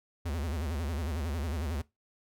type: tone with vibrato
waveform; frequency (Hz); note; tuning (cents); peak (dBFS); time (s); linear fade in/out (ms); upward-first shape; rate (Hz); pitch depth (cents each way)
square; 77.2; D#2; -13; -32; 0.25-1.82; 10; sine; 11; 210
effects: noise-tail reverb RT60 0.2 s tail -20 dB re dry